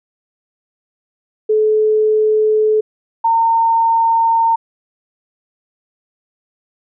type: tone pair in turn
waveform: sine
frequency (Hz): 430.8 / 912.8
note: A4 / A#5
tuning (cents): -37 / -37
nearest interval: octave + minor second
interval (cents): 1300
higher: second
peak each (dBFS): -10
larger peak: neither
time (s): 1.49-2.81 / 3.24-4.56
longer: neither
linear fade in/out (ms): 10
effects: none